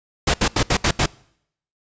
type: noise bursts at uneven times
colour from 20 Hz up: pink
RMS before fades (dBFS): -17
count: 6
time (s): 0.27-0.34 / 0.41-0.48 / 0.56-0.63 / 0.7-0.77 / 0.84-0.91 / 0.99-1.06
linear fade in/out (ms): 5
effects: noise-tail reverb RT60 0.7 s tail -24 dB re dry + resampled to 16000 Hz